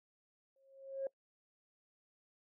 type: tone with exponential growth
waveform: sine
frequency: 541 Hz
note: C#5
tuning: 42 cents flat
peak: -32 dBFS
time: 0.56-1.07 s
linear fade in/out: 2 ms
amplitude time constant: 110 ms
effects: noise-tail reverb RT60 0.1 s tail -23 dB re dry + tanh soft clip ceiling -30 dBFS